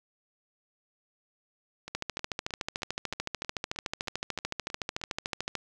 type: two click trains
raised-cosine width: 0.2 ms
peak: -23 / -14 dBFS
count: 11 / 50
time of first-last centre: 1.88-5.015 / 1.95-5.553 s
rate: 3.19 / 13.6 Hz
effects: none